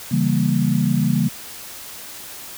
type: chord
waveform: sine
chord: C# diminished seventh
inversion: none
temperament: equal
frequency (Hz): 138.59 / 164.81 / 196 / 233.1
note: C#3 / E3 / G3 / Bb3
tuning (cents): 0 / 0 / 0 / 0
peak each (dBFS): -21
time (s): 0.11-1.29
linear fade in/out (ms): 10
effects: white hiss -36 dBFS RMS until 2.57 s